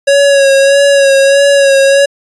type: tone with vibrato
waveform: square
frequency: 554.4 Hz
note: C#5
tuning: in tune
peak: -5 dBFS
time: 0.07-2.06 s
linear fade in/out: 10 ms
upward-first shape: sine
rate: 1.6 Hz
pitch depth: 30 cents each way
effects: resampled to 24000 Hz